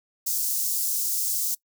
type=high-pass noise; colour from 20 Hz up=white; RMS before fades=-26 dBFS; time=0.26-1.55 s; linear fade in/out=10 ms; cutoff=5500 Hz; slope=24 dB/octave; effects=noise-tail reverb RT60 0.1 s tail -22 dB re dry